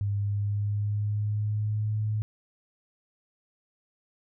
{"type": "tone with pitch glide", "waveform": "sine", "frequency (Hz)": [101.2, 107.22], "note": ["G#2", "A2"], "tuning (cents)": [-44, -44], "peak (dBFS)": -25, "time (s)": [0.01, 2.22], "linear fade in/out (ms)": 0, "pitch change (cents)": 100, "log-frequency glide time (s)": [0.13, 1.96], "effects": []}